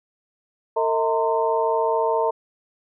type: tone cluster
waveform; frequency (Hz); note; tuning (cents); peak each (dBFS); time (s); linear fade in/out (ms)
sine; 453.8 / 640 / 914 / 1039; A#4 / D#5 / A#5 / C6; -47 / +49 / -34 / -12; -22 / -24 / -23 / -29; 0.76-2.31; 10
effects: none